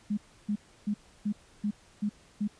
sine tone bursts, 207.7 Hz, G#3, in tune, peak -26 dBFS, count 7, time 0.1-2.478 s, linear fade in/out 10 ms, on 74 ms, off 310 ms, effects pink hiss -59 dBFS RMS until 2.59 s + resampled to 22050 Hz

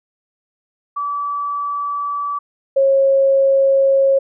sine tone pair in turn, 1152 / 543.7 Hz, D6 / C#5, -34 / -34 cents, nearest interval octave + minor second, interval 1300 cents, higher first, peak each -19 / -10 dBFS, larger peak second, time 0.96-2.39 / 2.76-4.19 s, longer neither, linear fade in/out 10 ms, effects none

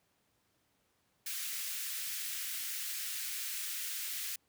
white high-pass noise, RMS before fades -39 dBFS, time 1.26-4.36 s, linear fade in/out 5 ms, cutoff 1600 Hz, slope 24 dB/octave, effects pink hiss -75 dBFS RMS until 4.48 s + high-pass 80 Hz 12 dB/octave

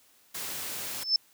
white noise, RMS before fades -36 dBFS, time 0.34-1.04 s, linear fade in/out 10 ms
sine tone with exponential growth, 5274 Hz, E8, in tune, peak -17 dBFS, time 0.93-1.16 s, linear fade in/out 2 ms, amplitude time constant 48 ms
effects white hiss -62 dBFS RMS until 1.33 s + high-pass 80 Hz 12 dB/octave

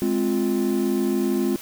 triangle chord, F minor, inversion first, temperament just, 209.5 / 261.9 / 349.2 Hz, Ab3 / C4 / F4, +15 / +2 / 0 cents, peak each -22 / -22 / -21 dBFS, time 0.02-1.56 s, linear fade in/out 0 ms, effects tanh soft clip ceiling -9 dBFS + white hiss -40 dBFS RMS until 1.61 s

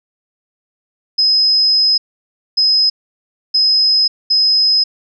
sine tone bursts at uneven times, 5080 Hz, D#8, 35 cents sharp, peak -9 dBFS, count 4, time 1.18-1.98 / 2.57-2.9 / 3.54-4.08 / 4.3-4.84 s, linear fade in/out 10 ms, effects none

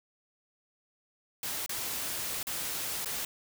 white noise with dropouts, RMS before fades -35 dBFS, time 1.43-3.25 s, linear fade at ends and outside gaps 2 ms, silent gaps 1.662-1.693 / 2.43-2.469 / 3.047-3.057 s, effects none

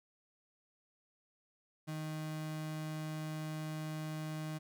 35% pulse tone, 155.56 Hz, D#3, in tune, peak -37 dBFS, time 1.87-4.59 s, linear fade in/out 20 ms, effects none

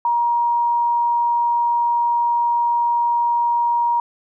sine tone, 947 Hz, A#5, 27 cents sharp, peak -15 dBFS, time 0.05-4 s, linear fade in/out 2 ms, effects none

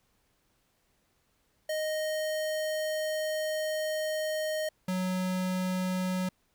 square tone pair in turn, 621 / 184.62 Hz, D#5 / F#3, -3 / -4 cents, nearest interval octave + major sixth, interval 2101 cents, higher first, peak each -30 / -29 dBFS, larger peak second, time 1.69-4.69 / 4.88-6.29 s, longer first, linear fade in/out 5 ms, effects pink hiss -72 dBFS RMS until 6.54 s

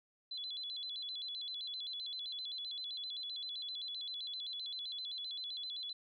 sine tone with vibrato, 3709 Hz, A#7, 9 cents flat, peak -40 dBFS, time 0.31-5.93 s, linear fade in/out 5 ms, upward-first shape square, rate 7.7 Hz, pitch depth 150 cents each way, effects none

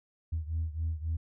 sine beating tone pair, 79.5 / 83.2 Hz, D#2 / E2, +38 / +17 cents, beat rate 3.7 Hz, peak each -31 / -34 dBFS, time 0.32-1.17 s, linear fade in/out 10 ms, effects tanh soft clip ceiling -25 dBFS

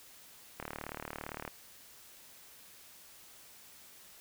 click train, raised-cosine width 0.5 ms, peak -24 dBFS, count 34, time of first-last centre 0.6-1.478 s, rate 37.6 Hz, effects white hiss -56 dBFS RMS until 4.2 s

